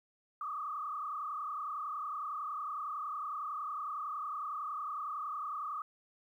sine tone with frequency modulation, 1200 Hz, D6, 37 cents sharp, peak -36 dBFS, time 0.41-5.82 s, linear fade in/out 2 ms, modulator 30.9 Hz, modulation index 2.3, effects 12-bit

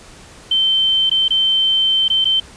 sine tone with dropouts, 3100 Hz, G7, 20 cents flat, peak -12 dBFS, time 0.51-2.4 s, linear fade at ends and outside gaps 5 ms, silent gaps 1.097-1.113 / 1.282-1.305 / 2.082-2.1 / 2.245-2.253 s, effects pink hiss -41 dBFS RMS until 2.56 s + resampled to 22050 Hz

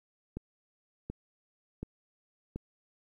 click train, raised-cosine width 3 ms, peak -24 dBFS, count 4, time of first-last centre 0.37-2.56 s, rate 1.37 Hz, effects 11-bit

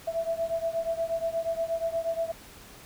sine beating tone pair, 659.3 / 667.7 Hz, E5 / E5, 0 / +22 cents, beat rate 8.4 Hz, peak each -29 / -31 dBFS, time 0.07-2.32 s, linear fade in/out 10 ms, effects pink hiss -49 dBFS RMS until 2.85 s

